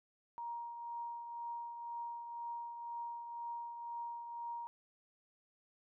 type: tone with tremolo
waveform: sine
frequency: 941 Hz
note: A#5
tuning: 16 cents sharp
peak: -39 dBFS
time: 0.38-4.67 s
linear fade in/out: 0 ms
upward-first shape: triangle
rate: 2 Hz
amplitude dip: 50%
effects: none